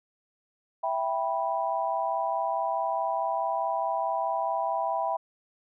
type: chord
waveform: sine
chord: E minor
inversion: none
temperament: equal with one note detuned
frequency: 659.3 / 784 / 982.6 Hz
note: E5 / G5 / B5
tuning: 0 / 0 / -9 cents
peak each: -30 dBFS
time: 0.83-5.17 s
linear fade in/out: 10 ms
effects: none